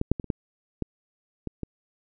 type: clicks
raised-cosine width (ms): 3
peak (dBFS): -12 / -6 / -18 / -26 / -12 / -14 / -18 / -18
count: 8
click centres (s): 0.014 / 0.116 / 0.198 / 0.243 / 0.302 / 0.823 / 1.473 / 1.633
effects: none